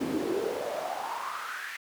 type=noise with high-pass filter sweep; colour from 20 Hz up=brown; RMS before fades=-33 dBFS; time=0-1.77 s; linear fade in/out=10 ms; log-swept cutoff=260 to 1900 Hz; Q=5.4; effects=none